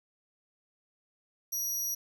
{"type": "tone", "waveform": "25% pulse", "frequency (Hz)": 5780, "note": "F#8", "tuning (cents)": -41, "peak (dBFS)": -26, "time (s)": [1.52, 1.95], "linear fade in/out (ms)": 10, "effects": ["11-bit"]}